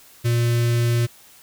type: tone with notch filter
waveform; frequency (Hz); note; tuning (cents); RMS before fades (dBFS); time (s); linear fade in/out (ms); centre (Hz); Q
square; 118.5; A#2; +29; -19; 0.24-1.07; 20; 860; 0.84
effects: white hiss -49 dBFS RMS until 1.42 s